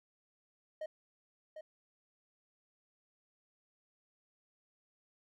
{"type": "tone with echo", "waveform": "triangle", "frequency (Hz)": 622.3, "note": "D#5", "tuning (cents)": 0, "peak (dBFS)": -36, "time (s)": [0.81, 0.86], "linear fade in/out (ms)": 5, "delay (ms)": 750, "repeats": 1, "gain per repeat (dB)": -7, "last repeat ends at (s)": 1.61, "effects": []}